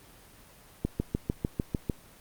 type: click train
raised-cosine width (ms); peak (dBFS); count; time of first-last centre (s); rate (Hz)
3; -14; 8; 0.85-1.898; 6.68
effects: pink hiss -54 dBFS RMS until 2.2 s + Opus 24 kbps